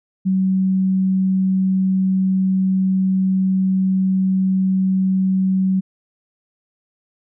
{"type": "tone", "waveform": "sine", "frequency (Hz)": 189.1, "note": "F#3", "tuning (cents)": 38, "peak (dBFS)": -14, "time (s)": [0.25, 5.81], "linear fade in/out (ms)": 20, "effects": []}